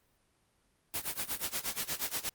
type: noise with tremolo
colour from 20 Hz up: white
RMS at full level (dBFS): -33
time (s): 0.94-2.29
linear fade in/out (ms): 0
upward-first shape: sine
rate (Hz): 8.4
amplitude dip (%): 90
effects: pink hiss -72 dBFS RMS until 2.34 s + Opus 32 kbps